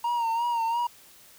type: tone with vibrato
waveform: triangle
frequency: 932.3 Hz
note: A#5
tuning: in tune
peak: -22 dBFS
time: 0.04-0.87 s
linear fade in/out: 5 ms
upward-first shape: sine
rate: 2.9 Hz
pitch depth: 52 cents each way
effects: white hiss -53 dBFS RMS until 1.38 s